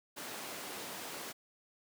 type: high-pass noise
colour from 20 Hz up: pink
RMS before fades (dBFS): -44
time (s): 0.16-1.33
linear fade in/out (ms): 20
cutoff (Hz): 290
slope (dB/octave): 12
effects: none